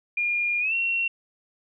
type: tone with pitch glide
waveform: sine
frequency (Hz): 2417 to 2729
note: D7 to F7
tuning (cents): +49 to -41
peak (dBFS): -22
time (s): 0.17-1.08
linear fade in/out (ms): 5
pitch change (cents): +210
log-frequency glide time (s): 0.6-0.74
effects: none

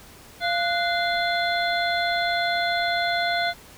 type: harmonic tone with a mistuned harmonic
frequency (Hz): 692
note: F5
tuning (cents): -16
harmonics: 1 / 2 / 3 / 5 / 6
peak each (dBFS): -24 / -27 / -29 / -31 / -32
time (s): 0.4-3.54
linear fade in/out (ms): 50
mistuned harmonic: 2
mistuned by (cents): +110
effects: pink hiss -47 dBFS RMS until 3.77 s

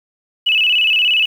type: tone with vibrato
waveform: sine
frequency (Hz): 2773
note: F7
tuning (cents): -13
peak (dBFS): -11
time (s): 0.46-1.26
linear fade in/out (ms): 10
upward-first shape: square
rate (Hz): 17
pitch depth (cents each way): 100
effects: 7-bit

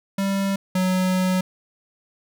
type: tone pair in turn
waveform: square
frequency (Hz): 196 / 185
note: G3 / F#3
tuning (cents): 0 / 0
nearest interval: minor second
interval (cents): 100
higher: first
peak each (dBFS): -21 / -19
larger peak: second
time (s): 0.18-0.56 / 0.75-1.41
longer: second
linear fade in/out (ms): 5
effects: none

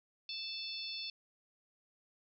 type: harmonic tone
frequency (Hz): 880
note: A5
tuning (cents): 0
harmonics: 3 / 4 / 5 / 6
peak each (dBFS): -47 / -45 / -43 / -47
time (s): 0.29-1.1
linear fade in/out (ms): 2
effects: none

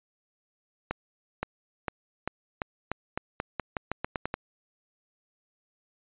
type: accelerating click train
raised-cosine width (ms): 0.5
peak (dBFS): -14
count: 15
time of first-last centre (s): 0.91-4.341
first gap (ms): 520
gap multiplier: 0.87
effects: resampled to 8000 Hz

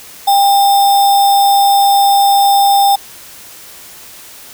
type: tone with sample-and-hold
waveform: sine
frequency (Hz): 798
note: G5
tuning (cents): +31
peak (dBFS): -6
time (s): 0.27-2.96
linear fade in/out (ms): 10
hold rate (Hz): 4410
effects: white hiss -35 dBFS RMS until 4.53 s

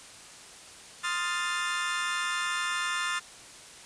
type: chord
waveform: 30% pulse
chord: F dominant seventh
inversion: second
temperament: equal with one note detuned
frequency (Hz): 1046.5 / 1244.5 / 1396.9 / 1768.2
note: C6 / Eb6 / F6 / A6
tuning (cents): 0 / 0 / 0 / +8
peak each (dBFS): -33 / -33 / -31 / -30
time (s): 1.03-3.2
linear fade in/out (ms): 20
effects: white hiss -48 dBFS RMS until 3.85 s + resampled to 22050 Hz

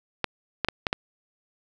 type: clicks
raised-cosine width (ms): 0.3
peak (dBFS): -7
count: 5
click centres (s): 0.243 / 0.647 / 0.686 / 0.868 / 0.929
effects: none

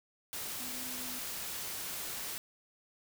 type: tone in noise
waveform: sine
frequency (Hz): 251.8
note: B3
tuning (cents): +34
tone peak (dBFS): -48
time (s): 0.6-1.19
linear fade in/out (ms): 0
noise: white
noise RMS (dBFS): -40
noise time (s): 0.33-2.38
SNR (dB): -11
effects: none

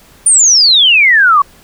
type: exponential sweep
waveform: sine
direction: down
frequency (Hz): 9460 to 1100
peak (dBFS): -4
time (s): 0.26-1.42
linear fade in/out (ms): 5
effects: pink hiss -43 dBFS RMS until 1.63 s

